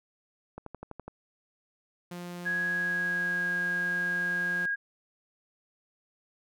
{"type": "click train", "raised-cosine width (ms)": 1, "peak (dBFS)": -26, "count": 7, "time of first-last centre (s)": [0.58, 1.08], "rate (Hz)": 12}
{"type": "tone", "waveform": "sawtooth", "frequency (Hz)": 175.9, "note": "F3", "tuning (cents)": 13, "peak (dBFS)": -34, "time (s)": [2.11, 4.66], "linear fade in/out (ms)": 5}
{"type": "tone with pitch glide", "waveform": "sine", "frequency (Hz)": [1661.2, 1633.6], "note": ["G#6", "G#6"], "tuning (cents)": [0, -29], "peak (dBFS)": -27, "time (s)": [2.45, 4.76], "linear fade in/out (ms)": 20, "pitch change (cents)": -29, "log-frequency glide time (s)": [2.66, 3.54]}
{"effects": []}